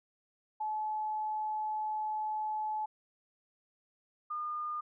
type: tone pair in turn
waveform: sine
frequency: 859 / 1214.8 Hz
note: A5 / D#6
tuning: -42 / -42 cents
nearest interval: tritone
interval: 600 cents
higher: second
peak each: -32 / -34 dBFS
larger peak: first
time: 0.6-2.86 / 4.3-4.81 s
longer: first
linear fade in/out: 10 ms
effects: none